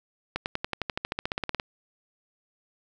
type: accelerating click train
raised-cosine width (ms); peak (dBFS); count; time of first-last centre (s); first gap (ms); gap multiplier
0.3; -12; 18; 0.36-1.599; 99; 0.96
effects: none